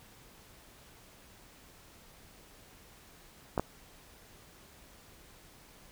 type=clicks; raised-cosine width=1 ms; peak=-15 dBFS; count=2; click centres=3.578 / 3.596 s; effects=pink hiss -57 dBFS RMS until 5.91 s